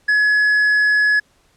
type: tone with tanh clipping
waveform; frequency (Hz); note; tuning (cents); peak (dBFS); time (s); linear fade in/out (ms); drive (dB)
sine; 1694; G#6; +34; -13; 0.08-1.2; 10; 4
effects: pink hiss -58 dBFS RMS until 1.56 s + low-pass 10000 Hz 12 dB/octave